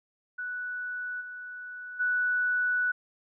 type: tone with level steps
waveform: sine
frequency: 1480 Hz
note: F#6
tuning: in tune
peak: -32 / -38 / -24 dBFS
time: 0.38-2.92 s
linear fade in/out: 10 ms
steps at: 1.2 / 1.99 s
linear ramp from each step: 20 ms
effects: none